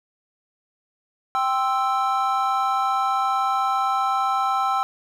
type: chord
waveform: triangle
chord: C major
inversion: second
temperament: equal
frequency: 784 / 1046.5 / 1318.5 Hz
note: G5 / C6 / E6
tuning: 0 / 0 / 0 cents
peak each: -21 / -25 / -21 dBFS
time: 1.35-4.83 s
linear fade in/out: 0 ms
effects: none